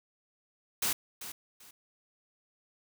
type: noise with echo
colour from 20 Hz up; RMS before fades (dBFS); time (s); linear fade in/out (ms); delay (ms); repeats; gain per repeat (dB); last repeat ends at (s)
white; -30; 0.82-0.93; 5; 390; 2; -12; 1.71
effects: none